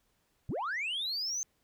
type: linear sweep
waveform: sine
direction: up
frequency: 77.78 to 6370 Hz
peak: -30 dBFS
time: 0.49-1.43 s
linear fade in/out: 0 ms
effects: tanh soft clip ceiling -30 dBFS + pink hiss -74 dBFS RMS until 1.63 s